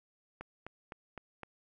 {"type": "click train", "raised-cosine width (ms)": 0.5, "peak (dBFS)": -28, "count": 5, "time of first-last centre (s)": [0.41, 1.433], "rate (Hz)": 3.91, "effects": []}